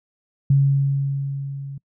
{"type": "tone with level ramp", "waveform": "sine", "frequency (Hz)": 138.59, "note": "C#3", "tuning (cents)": 0, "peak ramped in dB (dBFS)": [-11, -30], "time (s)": [0.5, 1.78], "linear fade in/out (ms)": 5, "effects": ["noise-tail reverb RT60 0.1 s tail -25 dB re dry"]}